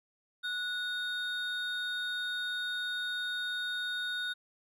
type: tone pair together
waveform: triangle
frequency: 1469 / 3697 Hz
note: F#6 / A#7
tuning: -13 / -15 cents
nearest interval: octave + major third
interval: 1598 cents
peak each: -33 / -35 dBFS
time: 0.43-4.34 s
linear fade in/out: 20 ms
effects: none